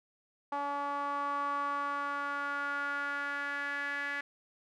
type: tone with band-pass filter sweep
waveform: sawtooth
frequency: 284.5 Hz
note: C#4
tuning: 45 cents sharp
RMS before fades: -35 dBFS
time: 0.52-4.21 s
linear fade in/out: 5 ms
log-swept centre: 960 to 1800 Hz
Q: 5.7
effects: none